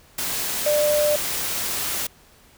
sine tone in noise, 595 Hz, D5, 22 cents sharp, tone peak -17 dBFS, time 0.66-1.16 s, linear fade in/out 5 ms, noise white, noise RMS -26 dBFS, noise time 0.18-2.07 s, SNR +6 dB, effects pink hiss -53 dBFS RMS until 2.57 s

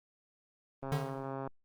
click train, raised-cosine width 1 ms, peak -26 dBFS, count 88, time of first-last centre 0.83-1.474 s, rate 135 Hz
square tone with exponential decay, 147.4 Hz, D3, 7 cents sharp, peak -29 dBFS, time 0.92-1.35 s, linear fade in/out 0 ms, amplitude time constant 92 ms
effects Opus 24 kbps

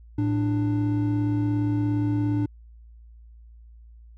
triangle tone pair together, 110.99 / 295.8 Hz, A2 / D4, +16 / +13 cents, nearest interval octave + perfect fourth, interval 1697 cents, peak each -22 dBFS, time 0.18-2.46 s, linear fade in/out 5 ms, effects added 57 Hz sine -45 dBFS peak until 4.17 s

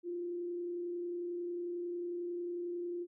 sine tone with frequency modulation, 349.2 Hz, F4, in tune, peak -36 dBFS, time 0.03-3.07 s, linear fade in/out 50 ms, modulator 31.1 Hz, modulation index 0.21, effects none

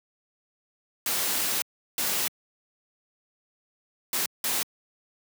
white noise bursts at uneven times, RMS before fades -27 dBFS, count 4, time 1.06-1.62 / 1.98-2.28 / 4.13-4.26 / 4.44-4.63 s, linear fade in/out 2 ms, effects high-pass 150 Hz 12 dB/octave

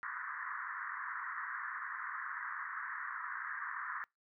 white band-pass noise, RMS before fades -42 dBFS, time 0.03-4.04 s, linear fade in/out 0 ms, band 1000 to 1900 Hz, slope 96 dB/octave, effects noise-tail reverb RT60 0.2 s tail -26 dB re dry

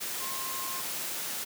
sine tone in noise, 1062 Hz, C6, 25 cents sharp, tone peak -39 dBFS, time 0.2-0.82 s, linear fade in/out 20 ms, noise white, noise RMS -35 dBFS, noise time 0-1.45 s, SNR -7 dB, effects high-pass 150 Hz 12 dB/octave

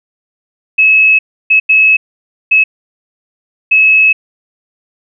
sine tone bursts at uneven times, 2582 Hz, E7, 37 cents flat, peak -4 dBFS, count 5, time 0.78-1.19 / 1.5-1.6 / 1.69-1.97 / 2.51-2.64 / 3.71-4.13 s, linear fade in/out 10 ms, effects none

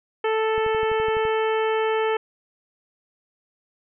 harmonic tone, 440 Hz, A4, in tune, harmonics 1 / 2 / 3 / 4 / 5 / 6 / 7, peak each -21 / -27 / -31 / -33 / -35 / -37 / -38 dBFS, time 0.24-2.17 s, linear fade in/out 5 ms
click train, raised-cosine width 5 ms, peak -26 dBFS, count 9, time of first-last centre 0.58-1.252 s, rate 11.9 Hz
effects none

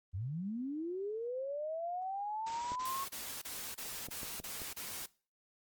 sine linear sweep, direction up, 82.41 to 1100 Hz, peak -36 dBFS, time 0.13-3.05 s, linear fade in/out 20 ms
white noise bursts, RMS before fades -43 dBFS, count 8, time 2.46-5.063 s, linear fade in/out 10 ms, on 300 ms, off 29 ms
clicks, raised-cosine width 2 ms, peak -33 dBFS, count 5, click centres 2.719 / 4.086 / 4.232 / 4.4 / 4.618 s
effects noise-tail reverb RT60 0.4 s tail -22 dB re dry + Opus 24 kbps

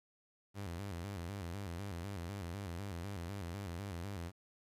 sawtooth tone with vibrato, 92.5 Hz, F#2, in tune, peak -37 dBFS, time 0.54-4.32 s, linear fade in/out 50 ms, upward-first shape square, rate 4 Hz, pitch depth 140 cents each way, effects resampled to 32000 Hz + 11-bit

